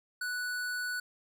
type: tone with hard clipping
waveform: sine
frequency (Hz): 1480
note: F#6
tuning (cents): 0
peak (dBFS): -34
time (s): 0.21-1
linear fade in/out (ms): 5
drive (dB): 18
effects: none